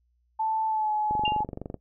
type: tone with pitch glide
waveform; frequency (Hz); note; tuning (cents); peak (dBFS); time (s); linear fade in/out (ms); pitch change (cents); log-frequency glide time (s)
sine; 880 to 850; A5 to G#5; 0 to +40; -24; 0.39-1.44; 10; -60; 0.67-0.92
type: click train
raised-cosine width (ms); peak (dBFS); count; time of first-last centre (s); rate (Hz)
2; -21; 16; 1.11-1.743; 23.7
type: tone with exponential decay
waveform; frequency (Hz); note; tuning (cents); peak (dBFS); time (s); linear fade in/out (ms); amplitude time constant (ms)
sine; 2794; F7; 0; -21; 1.25-1.4; 5; 32
effects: noise-tail reverb RT60 0.1 s tail -19 dB re dry + added 60 Hz sine -66 dBFS peak until 1.8 s